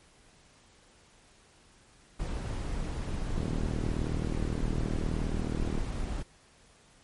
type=noise; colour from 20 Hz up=brown; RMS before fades=-33 dBFS; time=2.19-6.23 s; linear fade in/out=10 ms
type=click train; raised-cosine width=3 ms; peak=-20 dBFS; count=95; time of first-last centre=3.38-5.778 s; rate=39.2 Hz
effects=pink hiss -60 dBFS RMS until 7.03 s + MP3 48 kbps